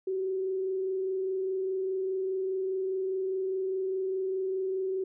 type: tone with frequency modulation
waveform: sine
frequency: 379.2 Hz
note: F#4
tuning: 43 cents sharp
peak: -28 dBFS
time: 0.07-5.04 s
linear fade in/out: 5 ms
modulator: 24.9 Hz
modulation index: 0.28
effects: none